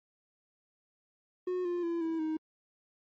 triangle tone with pitch steps, 363.7 / 350.7 / 338.2 / 326.1 / 314.4 Hz, F#4 / F4 / E4 / E4 / D#4, -30 / +7 / +44 / -19 / +18 cents, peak -28 dBFS, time 1.47-2.37 s, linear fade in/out 5 ms, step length 180 ms, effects MP3 32 kbps

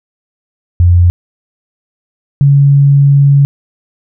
sine tone pair in turn, 87.8 / 140.63 Hz, F2 / C#3, +10 / +25 cents, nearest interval minor sixth, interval 815 cents, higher second, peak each -3 dBFS, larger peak neither, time 0.8-1.1 / 2.41-3.45 s, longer second, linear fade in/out 0 ms, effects none

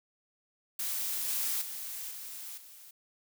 blue noise with level steps, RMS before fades -34 / -32 / -40 / -43 / -52 dBFS, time 0.79-2.91 s, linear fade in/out 5 ms, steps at 1.28 / 1.61 / 2.1 / 2.57 s, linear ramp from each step 10 ms, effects none

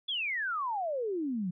sine exponential sweep, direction down, 3492 to 170 Hz, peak -30 dBFS, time 0.08-1.51 s, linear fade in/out 10 ms, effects none

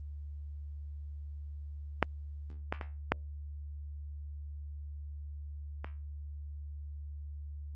clicks, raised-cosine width 0.5 ms, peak -8 / -16 / -23 / -10 / -25 dBFS, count 5, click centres 2.027 / 2.725 / 2.812 / 3.12 / 5.845 s, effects added 73 Hz sine -40 dBFS peak until 7.75 s + Opus 32 kbps

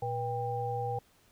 sine tone cluster, 116.4 / 484.8 / 794 Hz, A#2 / B4 / G5, -2 / -32 / +22 cents, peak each -36 / -36 / -34 dBFS, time 0.02-0.99 s, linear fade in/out 5 ms, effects pink hiss -65 dBFS RMS until 1.31 s

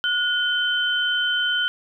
sine tone pair together, 1453 / 3079 Hz, F#6 / G7, -32 / -32 cents, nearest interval octave + minor second, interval 1300 cents, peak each -22 dBFS, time 0.04-1.68 s, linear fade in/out 0 ms, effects none

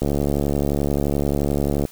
click train, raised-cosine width 2 ms, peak -8 dBFS, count 132, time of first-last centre 0.02-1.852 s, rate 71.5 Hz, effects white hiss -47 dBFS RMS until 1.91 s

